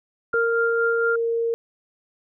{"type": "tone with tremolo", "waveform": "sine", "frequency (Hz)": 1396.9, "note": "F6", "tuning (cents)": 0, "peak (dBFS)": -20, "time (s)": [0.33, 1.16], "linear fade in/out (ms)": 5, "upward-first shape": "sine", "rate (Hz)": 4.3, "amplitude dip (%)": 40}
{"type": "tone", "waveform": "sine", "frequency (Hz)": 461.9, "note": "A#4", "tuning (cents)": -16, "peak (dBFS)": -20, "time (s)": [0.34, 1.54], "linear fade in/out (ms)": 0}
{"effects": []}